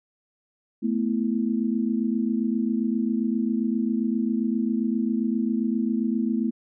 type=chord; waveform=sine; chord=A suspended second; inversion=none; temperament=just; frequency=220 / 247.5 / 330 Hz; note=A3 / B3 / E4; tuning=0 / +4 / +2 cents; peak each=-24 / -26 / -30 dBFS; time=0.82-6.51 s; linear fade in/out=20 ms; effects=none